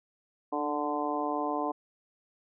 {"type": "harmonic tone with a mistuned harmonic", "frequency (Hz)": 147.2, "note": "D3", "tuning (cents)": 4, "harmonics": [2, 3, 4, 5, 6, 7], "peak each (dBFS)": [-34, -37, -37, -34, -37, -35], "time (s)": [0.52, 1.72], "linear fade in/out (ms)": 10, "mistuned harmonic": 2, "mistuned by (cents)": 22, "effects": []}